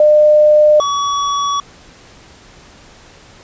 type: tone pair in turn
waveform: sine / square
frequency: 603 / 1133.7 Hz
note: D5 / C#6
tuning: +46 / +39 cents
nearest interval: major seventh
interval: 1093 cents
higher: second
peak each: -5 / -15 dBFS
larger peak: first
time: 0-0.8 / 0.8-1.6 s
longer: neither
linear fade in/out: 2 ms
effects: pink hiss -42 dBFS RMS until 3.43 s + resampled to 16000 Hz